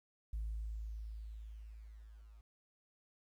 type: tone with level ramp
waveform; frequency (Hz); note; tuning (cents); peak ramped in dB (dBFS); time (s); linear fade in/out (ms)
sine; 54.2; A1; -25; -35 to -55; 0.33-2.41; 5
effects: tanh soft clip ceiling -34 dBFS + 12-bit